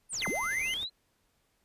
sine linear two-way sweep, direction down then up, 9956 to 141.9 to 4163 Hz, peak -32 dBFS, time 0.09-0.9 s, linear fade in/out 50 ms, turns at 0.28 s
pink noise with tremolo, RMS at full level -48 dBFS, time 0.12-0.85 s, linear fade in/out 20 ms, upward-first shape square, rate 13 Hz, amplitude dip 30%
square tone, 2069 Hz, C7, 20 cents flat, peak -33 dBFS, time 0.22-0.74 s, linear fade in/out 0 ms
effects pink hiss -73 dBFS RMS until 1.64 s + resampled to 32000 Hz

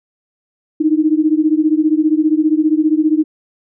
sine beating tone pair, 304.3 / 319.3 Hz, D#4 / D#4, -38 / +45 cents, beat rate 15 Hz, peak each -13 / -14 dBFS, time 0.8-3.24 s, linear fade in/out 10 ms, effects none

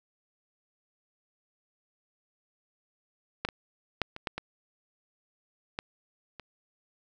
clicks, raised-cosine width 0.3 ms, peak -13 / -18 / -10 / -24 / -14 / -18 / -16 / -26 dBFS, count 8, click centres 3.45 / 3.488 / 4.017 / 4.164 / 4.272 / 4.38 / 5.789 / 6.397 s, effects none

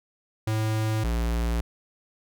square tone pair in turn, 109.3 / 57.9 Hz, A2 / A#1, -11 / -11 cents, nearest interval major seventh, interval 1100 cents, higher first, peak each -24 dBFS, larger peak neither, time 0.47-1.04 / 1.04-1.61 s, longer neither, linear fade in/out 5 ms, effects none

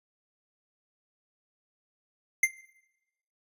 square tone with exponential decay, 2093 Hz, C7, in tune, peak -17 dBFS, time 2.43-2.52 s, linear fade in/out 5 ms, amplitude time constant 19 ms, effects noise-tail reverb RT60 0.9 s tail -19 dB re dry + resampled to 32000 Hz

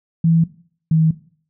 sine tone pair in turn, 164.81 / 159.66 Hz, E3 / D#3, 0 / +45 cents, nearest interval minor second, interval 55 cents, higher first, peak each -11 dBFS, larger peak neither, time 0.24-0.44 / 0.91-1.11 s, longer neither, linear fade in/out 5 ms, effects noise-tail reverb RT60 0.5 s tail -17 dB re dry

